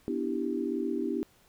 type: chord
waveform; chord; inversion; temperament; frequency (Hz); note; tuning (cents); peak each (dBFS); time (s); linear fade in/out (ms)
sine; E minor seventh; second; equal; 246.9 / 293.7 / 329.6 / 392; B3 / D4 / E4 / G4; 0 / 0 / 0 / 0; -34; 0.08-1.23; 0
effects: pink hiss -63 dBFS RMS until 1.48 s